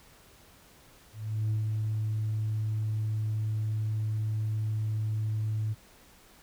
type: tone with ADSR envelope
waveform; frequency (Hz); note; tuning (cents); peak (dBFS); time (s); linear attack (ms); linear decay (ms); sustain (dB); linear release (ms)
sine; 108.3; A2; -27; -23; 1.12-5.75; 390; 120; -3; 34
effects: tanh soft clip ceiling -24 dBFS + pink hiss -57 dBFS RMS until 6.42 s